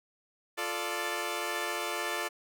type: chord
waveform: 10% pulse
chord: D minor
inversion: first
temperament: equal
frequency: 349.2 / 440 / 587.3 Hz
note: F4 / A4 / D5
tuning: 0 / 0 / 0 cents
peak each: -28 dBFS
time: 0.57-2.29 s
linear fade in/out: 20 ms
effects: none